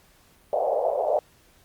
white band-pass noise, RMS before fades -24 dBFS, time 0.53-1.19 s, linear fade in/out 0 ms, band 500 to 710 Hz, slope 48 dB/octave, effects pink hiss -58 dBFS RMS until 1.64 s + Opus 48 kbps

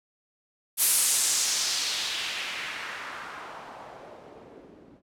blue noise with low-pass filter sweep, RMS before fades -30 dBFS, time 0.77-5.02 s, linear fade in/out 50 ms, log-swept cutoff 12000 to 270 Hz, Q 1.6, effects none

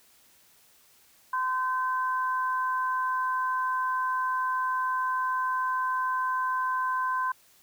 sine tone pair together, 1026.7 / 1540 Hz, C6 / G6, -33 / -31 cents, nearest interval perfect fifth, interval 702 cents, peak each -26 / -32 dBFS, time 1.33-7.32 s, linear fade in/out 5 ms, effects white hiss -60 dBFS RMS until 7.62 s

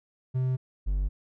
triangle tone pair in turn, 128.7 / 48.36 Hz, C3 / G1, -28 / -23 cents, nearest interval octave + perfect fourth, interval 1695 cents, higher first, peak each -22 dBFS, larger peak neither, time 0.34-0.57 / 0.86-1.09 s, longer neither, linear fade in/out 20 ms, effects none

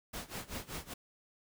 pink noise with tremolo, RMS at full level -40 dBFS, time 0.13-0.94 s, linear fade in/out 10 ms, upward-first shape sine, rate 5.2 Hz, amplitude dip 90%, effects none

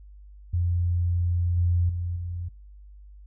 sine tone with level steps, 87.31 Hz, F2, in tune, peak -21 / -19 / -26 / -29 dBFS, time 0.53-2.49 s, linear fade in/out 10 ms, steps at 1.57 / 1.89 / 2.16 s, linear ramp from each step 5 ms, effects noise-tail reverb RT60 0.5 s tail -26 dB re dry + added 50 Hz sine -44 dBFS peak until 3.26 s

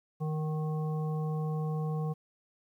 harmonic tone with a mistuned harmonic, 155.56 Hz, D#3, in tune, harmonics 1 / 3 / 5 / 7, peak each -30 / -40 / -44 / -47 dBFS, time 0.2-2.14 s, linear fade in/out 20 ms, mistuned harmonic 5, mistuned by -30 cents, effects 11-bit

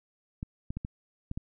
clicks, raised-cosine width 5 ms, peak -22 dBFS, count 6, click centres 0.429 / 0.705 / 0.77 / 0.849 / 1.314 / 1.375 s, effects none

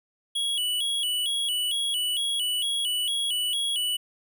square tone with vibrato, 3136 Hz, G7, in tune, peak -25 dBFS, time 0.35-3.97 s, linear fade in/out 10 ms, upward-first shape square, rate 2.2 Hz, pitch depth 100 cents each way, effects none

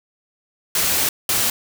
white noise bursts at uneven times, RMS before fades -19 dBFS, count 2, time 0.75-1.09 / 1.29-1.5 s, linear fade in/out 2 ms, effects none

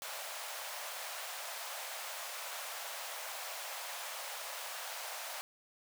pink high-pass noise, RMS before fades -43 dBFS, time 0.02-5.41 s, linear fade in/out 0 ms, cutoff 560 Hz, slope 48 dB/octave, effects none

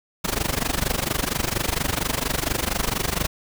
pink noise with amplitude modulation, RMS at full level -21 dBFS, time 0.24-3.27 s, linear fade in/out 10 ms, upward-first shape sine, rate 24.3 Hz, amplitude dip 90%, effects none

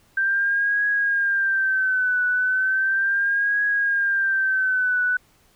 sine tone with vibrato, 1568 Hz, G6, in tune, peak -18 dBFS, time 0.17-5.17 s, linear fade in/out 5 ms, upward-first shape triangle, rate 0.36 Hz, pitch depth 100 cents each way, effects pink hiss -59 dBFS RMS until 5.55 s

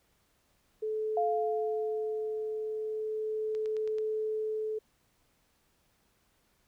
sine tone with tremolo, 433.3 Hz, A4, 27 cents flat, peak -29 dBFS, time 0.82-4.79 s, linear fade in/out 10 ms, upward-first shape sine, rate 0.4 Hz, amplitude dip 30%
sine tone with exponential decay, 698.5 Hz, F5, in tune, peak -26 dBFS, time 1.17-3.01 s, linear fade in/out 2 ms, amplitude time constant 400 ms
click train, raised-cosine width 0.2 ms, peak -33 dBFS, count 5, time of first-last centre 3.55-3.984 s, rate 9.21 Hz
effects pink hiss -71 dBFS RMS until 6.67 s

